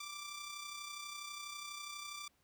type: tone with amplitude modulation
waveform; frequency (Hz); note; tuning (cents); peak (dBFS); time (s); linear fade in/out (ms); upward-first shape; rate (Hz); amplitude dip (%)
10% pulse; 1174.7; D6; 0; -34; 0-2.28; 5; sine; 32.2; 45
effects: pink hiss -75 dBFS RMS until 2.43 s